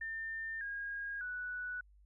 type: tone with pitch steps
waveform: sine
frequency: 1800 / 1631.6 / 1479 Hz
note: A6 / G#6 / F#6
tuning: +39 / -31 / -1 cents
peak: -38 dBFS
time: 0.01-1.81 s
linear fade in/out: 5 ms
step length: 600 ms
effects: added 50 Hz sine -60 dBFS peak until 2.05 s